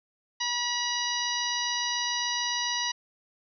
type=harmonic tone; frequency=967 Hz; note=B5; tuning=37 cents flat; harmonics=1 / 2 / 3 / 4 / 5 / 6; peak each=-34 / -34 / -34 / -34 / -34 / -34 dBFS; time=0.4-2.92 s; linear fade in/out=10 ms; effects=none